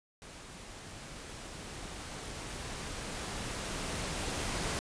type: noise with level ramp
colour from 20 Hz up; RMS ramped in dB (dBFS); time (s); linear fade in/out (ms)
pink; -49 to -34; 0.22-4.79; 0
effects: resampled to 22050 Hz